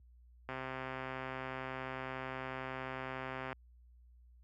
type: click train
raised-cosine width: 0.5 ms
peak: -26 dBFS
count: 399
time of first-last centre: 0.49-3.528 s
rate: 131 Hz
effects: added 60 Hz sine -52 dBFS peak until 4.43 s + high-pass 80 Hz 12 dB/octave